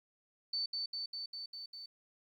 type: tone with echo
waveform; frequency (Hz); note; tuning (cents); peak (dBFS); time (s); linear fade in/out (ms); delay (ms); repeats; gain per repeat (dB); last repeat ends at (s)
sine; 4528; C#8; +36; -33; 0.53-0.66; 5; 200; 6; -2; 1.86
effects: 12-bit